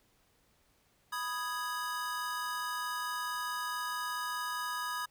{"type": "chord", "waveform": "square", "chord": "G# minor", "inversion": "first", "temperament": "equal", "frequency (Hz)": [987.8, 1244.5, 1661.2], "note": ["B5", "D#6", "G#6"], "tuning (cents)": [0, 0, 0], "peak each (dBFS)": [-40, -39, -40], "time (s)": [1.12, 5.06], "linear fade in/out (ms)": 10, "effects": ["pink hiss -70 dBFS RMS until 5.1 s"]}